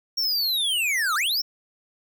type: linear two-way sweep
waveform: square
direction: down then up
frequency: 5588 to 1174.7 to 5588 Hz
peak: -22 dBFS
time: 0.17-1.42 s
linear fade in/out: 10 ms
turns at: 1.15 s
effects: none